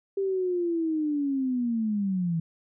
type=linear sweep; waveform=sine; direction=down; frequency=395.6 to 160.9 Hz; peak=-24 dBFS; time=0.17-2.4 s; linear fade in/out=5 ms; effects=none

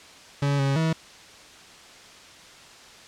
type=tone with pitch steps; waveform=40% pulse; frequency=141.6 / 137.7 / 161.2 Hz; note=C#3 / C#3 / E3; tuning=+37 / -11 / -38 cents; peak=-20 dBFS; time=0.42-0.93 s; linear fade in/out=5 ms; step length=170 ms; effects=white hiss -47 dBFS RMS until 3.07 s + low-pass 6000 Hz 12 dB/octave

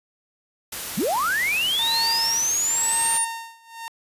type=noise; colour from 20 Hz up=white; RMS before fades=-31 dBFS; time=0.72-3.18 s; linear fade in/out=5 ms
type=linear sweep; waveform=sine; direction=up; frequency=144.1 to 9397 Hz; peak=-20 dBFS; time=0.97-3.25 s; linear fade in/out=10 ms
type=tone with tremolo; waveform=sawtooth; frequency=915 Hz; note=A#5; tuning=32 cents flat; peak=-21 dBFS; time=1.79-3.88 s; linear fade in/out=0 ms; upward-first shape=sine; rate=0.96 Hz; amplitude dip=95%
effects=resampled to 32000 Hz

